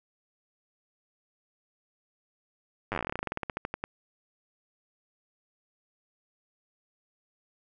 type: slowing click train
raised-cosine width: 0.5 ms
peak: -16 dBFS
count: 25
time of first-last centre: 2.92-3.84 s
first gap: 9 ms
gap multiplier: 1.11
effects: none